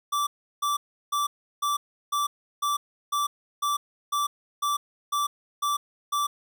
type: tone bursts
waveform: square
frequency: 1165 Hz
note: D6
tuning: 14 cents flat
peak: -24 dBFS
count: 13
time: 0.12-6.27 s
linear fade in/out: 10 ms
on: 150 ms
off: 350 ms
effects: none